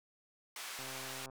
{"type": "band-pass noise", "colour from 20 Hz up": "pink", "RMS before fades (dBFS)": -45, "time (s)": [0.56, 1.26], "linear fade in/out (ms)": 2, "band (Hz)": [1100, 13000], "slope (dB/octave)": 12}
{"type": "click train", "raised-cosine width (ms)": 1, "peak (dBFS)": -37, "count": 68, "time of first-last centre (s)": [0.79, 1.298], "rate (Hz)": 132}
{"effects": []}